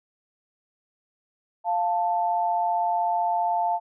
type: tone pair together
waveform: sine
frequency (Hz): 698.5 / 882.9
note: F5 / A5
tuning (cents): 0 / +6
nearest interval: major third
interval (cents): 406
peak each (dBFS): -24 / -24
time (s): 1.64-3.8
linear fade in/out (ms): 50
effects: none